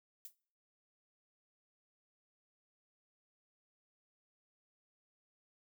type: noise with exponential decay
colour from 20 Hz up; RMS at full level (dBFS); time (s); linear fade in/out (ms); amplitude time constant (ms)
violet; -44; 0.25-0.35; 1; 20
effects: noise-tail reverb RT60 0.5 s tail -22 dB re dry